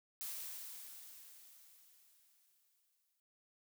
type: noise with exponential decay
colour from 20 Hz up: blue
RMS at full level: -43 dBFS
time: 0.21-3.2 s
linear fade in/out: 0 ms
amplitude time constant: 650 ms
effects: none

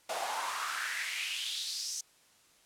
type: noise with high-pass filter sweep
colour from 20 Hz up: pink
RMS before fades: -36 dBFS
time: 0.09-2.01 s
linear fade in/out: 5 ms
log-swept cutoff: 640 to 6200 Hz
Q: 4
effects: white hiss -64 dBFS RMS until 2.65 s + low-pass 10000 Hz 12 dB/octave

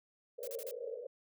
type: band-pass noise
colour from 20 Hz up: pink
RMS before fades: -43 dBFS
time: 0.38-1.07 s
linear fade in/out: 10 ms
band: 450 to 560 Hz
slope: 96 dB/octave
type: noise bursts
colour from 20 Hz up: blue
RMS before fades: -47 dBFS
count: 4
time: 0.43-0.71 s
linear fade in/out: 0 ms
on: 43 ms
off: 36 ms
effects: none

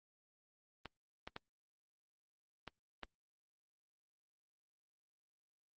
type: clicks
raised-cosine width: 0.3 ms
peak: -28 dBFS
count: 5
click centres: 0.857 / 1.275 / 1.364 / 2.677 / 3.033 s
effects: Opus 24 kbps

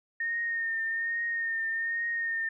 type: tone with vibrato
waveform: sine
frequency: 1835 Hz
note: A#6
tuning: 28 cents flat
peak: -28 dBFS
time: 0.2-2.49 s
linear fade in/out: 5 ms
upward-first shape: triangle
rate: 1.2 Hz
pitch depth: 32 cents each way
effects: none

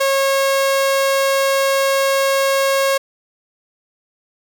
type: tone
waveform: sawtooth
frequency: 545 Hz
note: C#5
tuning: 29 cents flat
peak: -10 dBFS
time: 0-2.98 s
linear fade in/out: 10 ms
effects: none

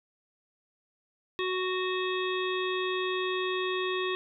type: harmonic tone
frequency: 370 Hz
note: F#4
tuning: in tune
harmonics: 1 / 3 / 5 / 7 / 9 / 10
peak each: -30 / -35 / -37 / -38 / -40 / -40 dBFS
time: 1.39-4.15 s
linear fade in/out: 0 ms
effects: none

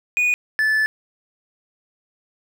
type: tone pair in turn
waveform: triangle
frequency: 2465 / 1743 Hz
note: D#7 / A6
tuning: -17 / -17 cents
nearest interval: tritone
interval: 600 cents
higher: first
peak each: -14 dBFS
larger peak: neither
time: 0.17-0.34 / 0.59-0.86 s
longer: second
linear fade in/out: 0 ms
effects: none

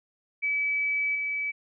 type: tone with level steps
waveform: sine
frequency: 2293 Hz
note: D7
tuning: 42 cents flat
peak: -24 / -27 dBFS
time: 0.42-1.52 s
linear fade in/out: 20 ms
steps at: 1.15 s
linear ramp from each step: 5 ms
effects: none

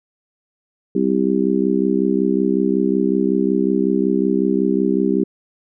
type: harmonic tone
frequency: 65.41 Hz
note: C2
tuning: in tune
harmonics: 3 / 4 / 5 / 6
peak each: -20 / -20 / -20 / -20 dBFS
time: 0.95-5.24 s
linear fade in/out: 5 ms
effects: none

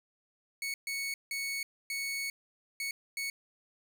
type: tone bursts at uneven times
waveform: sawtooth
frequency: 2217 Hz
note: C#7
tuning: in tune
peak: -30 dBFS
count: 6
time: 0.62-0.74 / 0.87-1.14 / 1.31-1.63 / 1.9-2.3 / 2.8-2.91 / 3.17-3.3 s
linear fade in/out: 2 ms
effects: none

